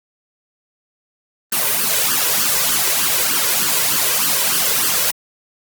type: noise with flanger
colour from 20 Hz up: white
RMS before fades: -17 dBFS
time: 1.52-5.11 s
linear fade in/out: 5 ms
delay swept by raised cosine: 0.64 to 2.04 ms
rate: 3.3 Hz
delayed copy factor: +0.7
effects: high-pass 150 Hz 12 dB/octave + Opus 24 kbps